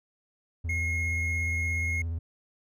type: tone with vibrato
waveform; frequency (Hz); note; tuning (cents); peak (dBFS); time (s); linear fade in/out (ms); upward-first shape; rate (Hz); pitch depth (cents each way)
triangle; 82.8; E2; +8; -27; 0.64-2.19; 10; sine; 17; 61
type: tone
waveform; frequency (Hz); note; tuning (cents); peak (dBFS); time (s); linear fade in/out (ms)
triangle; 2156; C#7; -49; -27; 0.69-2.02; 5
effects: none